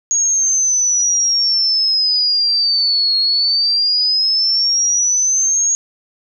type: exponential two-way sweep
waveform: sine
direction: down then up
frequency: 6645 to 4287 to 6645 Hz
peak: -12 dBFS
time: 0.11-5.75 s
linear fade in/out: 0 ms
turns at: 3.18 s
effects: none